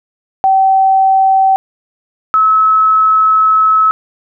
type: tone pair in turn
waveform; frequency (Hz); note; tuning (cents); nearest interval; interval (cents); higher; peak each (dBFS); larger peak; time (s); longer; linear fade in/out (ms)
sine; 769 / 1293.3; G5 / E6; -33 / -33; major sixth; 900; second; -6; neither; 0.44-1.56 / 2.34-3.91; second; 0
effects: none